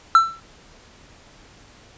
triangle tone with exponential decay, 1338 Hz, E6, 25 cents sharp, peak -4 dBFS, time 0.15-0.4 s, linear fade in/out 1 ms, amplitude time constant 53 ms, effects pink hiss -49 dBFS RMS until 1.97 s + resampled to 16000 Hz

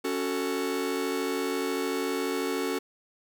45% pulse chord, F# minor, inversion second, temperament just, 277.5 / 370 / 444 Hz, C#4 / F#4 / A4, +2 / 0 / +16 cents, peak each -32 dBFS, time 0.04-2.79 s, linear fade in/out 10 ms, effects none

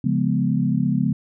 sine chord, C# dominant seventh, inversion none, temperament equal with one note detuned, 138.59 / 173.71 / 207.7 / 246.9 Hz, C#3 / E#3 / G#3 / B3, 0 / -9 / 0 / 0 cents, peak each -23 dBFS, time 0.04-1.13 s, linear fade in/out 5 ms, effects none

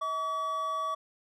triangle tone pair together, 639.8 / 1140 Hz, D#5 / C#6, +48 / +48 cents, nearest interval minor seventh, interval 1000 cents, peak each -37 / -28 dBFS, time 0.01-0.95 s, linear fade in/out 10 ms, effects none

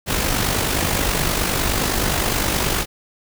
pink noise with amplitude modulation, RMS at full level -18 dBFS, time 0.06-2.86 s, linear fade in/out 50 ms, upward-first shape sine, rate 49.6 Hz, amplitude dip 50%, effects none

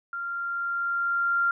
sine tone with level ramp, 1388 Hz, F6, 11 cents flat, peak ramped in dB -30 to -20 dBFS, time 0.13-1.51 s, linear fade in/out 2 ms, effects none

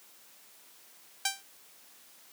5% pulse tone with exponential decay, 784 Hz, G5, in tune, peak -12 dBFS, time 1.25-1.43 s, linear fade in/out 5 ms, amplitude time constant 39 ms, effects white hiss -57 dBFS RMS until 2.32 s + high-pass 200 Hz 12 dB/octave

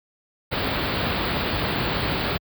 pink band-stop noise, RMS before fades -24 dBFS, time 0.51-2.38 s, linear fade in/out 20 ms, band 4700 to 16000 Hz, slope 96 dB/octave, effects high-pass 60 Hz 12 dB/octave

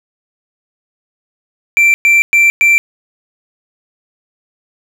triangle tone bursts, 2349 Hz, D7, in tune, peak -4 dBFS, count 4, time 1.77-2.78 s, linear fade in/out 0 ms, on 170 ms, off 110 ms, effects none

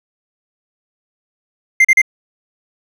triangle tone bursts, 2093 Hz, C7, in tune, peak -4 dBFS, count 3, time 1.8-2.017 s, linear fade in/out 5 ms, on 47 ms, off 38 ms, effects none

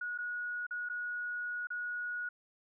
sine tone with dropouts, 1455 Hz, F#6, 29 cents flat, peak -35 dBFS, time 0.01-2.29 s, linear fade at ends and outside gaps 5 ms, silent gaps 0.178-0.185 / 0.667-0.708 / 0.889-0.897 / 1.671-1.703 s, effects none

